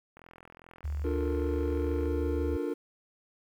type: click train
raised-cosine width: 0.5 ms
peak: -35 dBFS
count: 81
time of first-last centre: 0.17-2.057 s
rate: 42.4 Hz
type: tone with pitch glide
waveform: sine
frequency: 73.5 to 74.57 Hz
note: D2 to D2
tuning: +2 to +27 cents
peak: -30 dBFS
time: 0.84-2.57 s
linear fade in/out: 10 ms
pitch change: +25 cents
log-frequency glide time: 1.35-1.93 s
type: chord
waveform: triangle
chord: Bb major seventh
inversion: first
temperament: equal with one note detuned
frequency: 293.7 / 353.3 / 440 / 466.2 Hz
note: D4 / F4 / A4 / Bb4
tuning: 0 / +20 / 0 / 0 cents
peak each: -32 / -33 / -37 / -33 dBFS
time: 1.04-2.74 s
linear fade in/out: 10 ms
effects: 10-bit